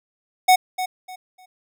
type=tone with echo; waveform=square; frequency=740 Hz; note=F#5; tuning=in tune; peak=-11 dBFS; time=0.48-0.56 s; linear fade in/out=10 ms; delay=300 ms; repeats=3; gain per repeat=-12 dB; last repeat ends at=1.46 s; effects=none